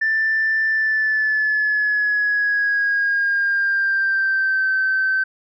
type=tone with pitch glide; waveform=sine; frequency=1772 to 1542.6 Hz; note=A6 to G6; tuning=+12 to -28 cents; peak=-15 dBFS; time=0.01-5.24 s; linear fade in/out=10 ms; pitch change=-240 cents; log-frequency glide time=0.68-4.68 s; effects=tanh soft clip ceiling -12 dBFS